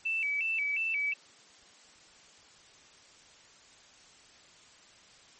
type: tone with vibrato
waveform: sine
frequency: 2466 Hz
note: D#7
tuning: 16 cents flat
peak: -28 dBFS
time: 0.05-1.14 s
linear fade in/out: 10 ms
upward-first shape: square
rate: 2.8 Hz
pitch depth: 130 cents each way
effects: white hiss -57 dBFS RMS until 5.39 s + MP3 32 kbps